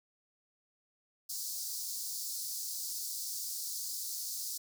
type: high-pass noise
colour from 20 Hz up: pink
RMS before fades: -39 dBFS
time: 1.29-4.58 s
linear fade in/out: 10 ms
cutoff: 4500 Hz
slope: 48 dB/octave
effects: none